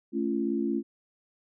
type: chord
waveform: sine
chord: A augmented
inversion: none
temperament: equal with one note detuned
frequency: 220 / 277.2 / 342.4 Hz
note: A3 / C#4 / E#4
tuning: 0 / 0 / -34 cents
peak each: -30 dBFS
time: 0.12-0.83 s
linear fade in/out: 50 ms
effects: none